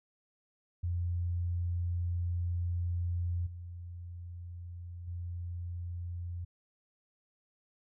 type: tone with level steps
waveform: sine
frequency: 87.2 Hz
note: F2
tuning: 2 cents flat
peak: -30 / -41 / -36 dBFS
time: 0.83-6.45 s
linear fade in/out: 10 ms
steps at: 3.46 / 5.07 s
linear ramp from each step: 10 ms
effects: none